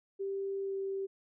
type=tone with pitch glide; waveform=sine; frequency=392.1 to 389.2 Hz; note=G4 to G4; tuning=0 to -12 cents; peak=-33 dBFS; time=0.19-1.07 s; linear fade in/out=20 ms; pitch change=-12 cents; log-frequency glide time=0.62-0.75 s; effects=none